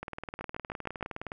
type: two click trains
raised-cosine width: 0.5 ms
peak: -22 / -22 dBFS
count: 26 / 5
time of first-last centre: 0.03-1.319 / 0.41-1.027 s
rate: 19.4 / 6.48 Hz
effects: none